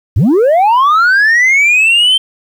sine linear sweep, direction up, 73.42 to 3136 Hz, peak -3 dBFS, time 0.16-2.18 s, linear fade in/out 10 ms, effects tanh soft clip ceiling -5 dBFS + 7-bit

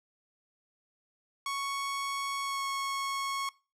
sawtooth tone with pitch glide, 1108.7 to 1099.1 Hz, C#6 to C#6, 0 to -15 cents, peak -28 dBFS, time 1.46-3.49 s, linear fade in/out 2 ms, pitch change -15 cents, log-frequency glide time 2.41-2.64 s, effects noise-tail reverb RT60 0.3 s tail -21 dB re dry + low-pass 11000 Hz 12 dB/octave

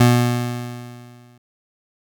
25% pulse tone with exponential decay, 121.5 Hz, B2, 28 cents flat, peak -5 dBFS, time 0-1.38 s, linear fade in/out 5 ms, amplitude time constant 300 ms, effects none

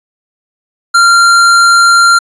square tone, 1384 Hz, F6, 16 cents flat, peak -4 dBFS, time 0.94-2.19 s, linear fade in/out 10 ms, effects resampled to 22050 Hz

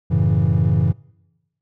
triangle chord, F# minor seventh, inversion none, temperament equal, 92.5 / 110 / 138.59 / 164.81 Hz, F#2 / A2 / C#3 / E3, 0 / 0 / 0 / 0 cents, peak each -17 dBFS, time 0.1-0.93 s, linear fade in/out 20 ms, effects noise-tail reverb RT60 1.0 s tail -25 dB re dry + tanh soft clip ceiling -6 dBFS

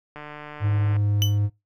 click train, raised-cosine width 0.5 ms, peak -23 dBFS, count 121, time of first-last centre 0.16-0.965 s, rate 149 Hz
triangle tone with pitch glide, 103.5 to 102.79 Hz, G#2 to G#2, -5 to -17 cents, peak -17 dBFS, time 0.6-1.5 s, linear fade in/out 50 ms, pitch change -12 cents, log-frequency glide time 0.95-1.03 s
35% pulse tone with exponential decay, 3000 Hz, F#7, 23 cents sharp, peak -17 dBFS, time 1.22-1.38 s, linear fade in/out 0 ms, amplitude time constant 34 ms
effects noise-tail reverb RT60 0.2 s tail -21 dB re dry

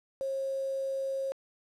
sine tone with quantisation, 539 Hz, C#5, 49 cents flat, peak -30 dBFS, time 0.21-1.32 s, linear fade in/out 0 ms, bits 8, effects low-pass 7000 Hz 12 dB/octave

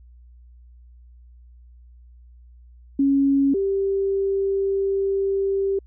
sine tone pair in turn, 276.3 / 391.7 Hz, C#4 / G4, -6 / -1 cents, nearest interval tritone, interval 605 cents, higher second, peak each -15 / -19 dBFS, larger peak first, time 2.99-3.54 / 3.54-5.79 s, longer second, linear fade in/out 5 ms, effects added 60 Hz sine -45 dBFS peak until 5.86 s

